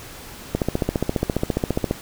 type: click train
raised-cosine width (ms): 2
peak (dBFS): -6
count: 21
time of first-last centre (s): 0.55-1.911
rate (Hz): 14.7
effects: pink hiss -39 dBFS RMS until 2.01 s